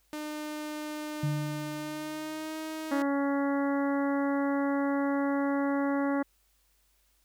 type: tone with pitch glide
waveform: sawtooth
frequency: 302.6 to 314.7 Hz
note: D#4 to D#4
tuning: -48 to +20 cents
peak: -31 dBFS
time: 0.13-3.02 s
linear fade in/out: 0 ms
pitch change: +68 cents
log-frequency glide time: 1.76-2.58 s
type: tone with exponential decay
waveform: sine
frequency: 146.83 Hz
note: D3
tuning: in tune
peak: -25 dBFS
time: 1.23-2.48 s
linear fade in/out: 5 ms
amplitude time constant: 270 ms
type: harmonic tone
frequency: 280 Hz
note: C#4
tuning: 18 cents sharp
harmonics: 1 / 2 / 3 / 4 / 5 / 6 / 7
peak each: -27 / -33 / -37 / -39 / -41 / -43 / -44 dBFS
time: 2.91-6.23 s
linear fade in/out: 10 ms
effects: added 50 Hz sine -70 dBFS peak until 7.24 s + white hiss -70 dBFS RMS until 7.24 s